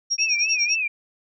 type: tone with tremolo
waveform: sine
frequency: 5600 Hz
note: F8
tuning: 4 cents sharp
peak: -18 dBFS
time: 0.1-0.76 s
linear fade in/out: 20 ms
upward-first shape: sine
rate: 10 Hz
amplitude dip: 100%
type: tone with vibrato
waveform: sine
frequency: 2500 Hz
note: D#7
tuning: 8 cents sharp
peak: -21 dBFS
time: 0.18-0.88 s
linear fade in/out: 10 ms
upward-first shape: sine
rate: 3.9 Hz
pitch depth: 110 cents each way
effects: none